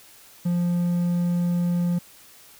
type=tone; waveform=triangle; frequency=174.7 Hz; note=F3; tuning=1 cent sharp; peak=-18 dBFS; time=0.45-1.99 s; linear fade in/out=10 ms; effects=white hiss -50 dBFS RMS until 2.59 s